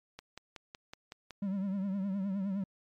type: click train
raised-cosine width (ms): 0.2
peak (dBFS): -27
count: 7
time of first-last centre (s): 0.19-1.307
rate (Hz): 5.37
type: tone with vibrato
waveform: triangle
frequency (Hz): 195.2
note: G3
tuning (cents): -7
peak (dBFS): -29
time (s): 1.42-2.64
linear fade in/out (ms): 5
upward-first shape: triangle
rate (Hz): 9.7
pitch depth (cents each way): 92
effects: MP3 96 kbps